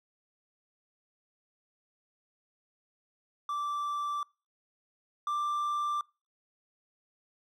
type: tone pair in turn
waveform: triangle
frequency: 1169 / 1180.5 Hz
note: D6 / D6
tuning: -8 / +9 cents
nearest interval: unison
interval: 17 cents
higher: second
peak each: -29 / -27 dBFS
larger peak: second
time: 3.49-4.23 / 5.27-6.01 s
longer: neither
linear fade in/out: 2 ms
effects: noise-tail reverb RT60 0.3 s tail -24 dB re dry